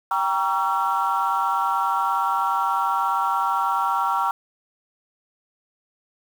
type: chord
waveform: sine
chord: G diminished seventh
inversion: none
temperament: just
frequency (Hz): 784 / 940.8 / 1128.9 / 1354.7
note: G5 / Bb5 / Db6 / Fb6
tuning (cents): 0 / +16 / +31 / +47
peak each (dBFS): -25 / -23 / -25 / -24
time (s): 0.11-4.31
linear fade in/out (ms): 2
effects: tanh soft clip ceiling -12 dBFS + 7-bit